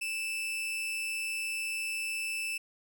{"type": "tone with amplitude modulation", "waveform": "40% pulse", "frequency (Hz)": 2641, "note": "E7", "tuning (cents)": 3, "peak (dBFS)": -29, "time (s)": [0.01, 2.58], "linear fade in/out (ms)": 10, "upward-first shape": "sine", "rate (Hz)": 214, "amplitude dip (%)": 45, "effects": []}